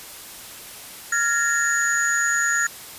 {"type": "tone cluster", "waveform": "sine", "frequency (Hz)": [1389, 1688, 1837, 6820], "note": ["F6", "G#6", "A#6", "G#8"], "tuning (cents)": [-10, 28, -26, 45], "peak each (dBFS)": -24, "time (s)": [1.12, 2.67], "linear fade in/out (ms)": 5, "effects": ["white hiss -39 dBFS RMS until 2.98 s", "resampled to 32000 Hz"]}